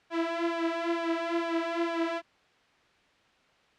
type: tone with flanger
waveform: sawtooth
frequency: 334.9 Hz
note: E4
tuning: 27 cents sharp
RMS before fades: -30 dBFS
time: 0.1-2.22 s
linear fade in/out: 50 ms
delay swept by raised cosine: 1.7 to 4.8 ms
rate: 2.2 Hz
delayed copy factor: +0.8
effects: white hiss -63 dBFS RMS until 3.78 s + low-pass 3000 Hz 12 dB/octave